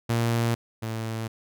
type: tone pair in turn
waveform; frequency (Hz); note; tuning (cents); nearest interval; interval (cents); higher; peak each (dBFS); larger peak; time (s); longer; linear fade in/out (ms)
sawtooth; 116.54 / 112.56; A#2 / A2; 0 / +40; minor second; 60; first; -18 / -25; first; 0.09-0.55 / 0.82-1.28; neither; 10
effects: none